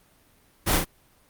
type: noise with echo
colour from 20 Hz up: pink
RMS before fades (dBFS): -22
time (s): 0.66-0.78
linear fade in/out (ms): 20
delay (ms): 35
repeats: 2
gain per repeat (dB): -3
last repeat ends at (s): 0.85
effects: pink hiss -60 dBFS RMS until 1.29 s + Opus 32 kbps